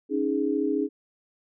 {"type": "chord", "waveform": "sine", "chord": "C# suspended second", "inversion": "none", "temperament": "equal", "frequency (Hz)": [277.2, 311.1, 415.3], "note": ["C#4", "D#4", "G#4"], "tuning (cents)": [0, 0, 0], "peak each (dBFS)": -27, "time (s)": [0.09, 0.89], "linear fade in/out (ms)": 50, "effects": []}